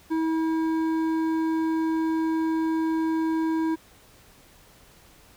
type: tone with hard clipping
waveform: sine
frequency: 322.1 Hz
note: E4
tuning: 40 cents flat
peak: -24 dBFS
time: 0.1-3.76 s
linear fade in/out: 20 ms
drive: 9 dB
effects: pink hiss -54 dBFS RMS until 5.36 s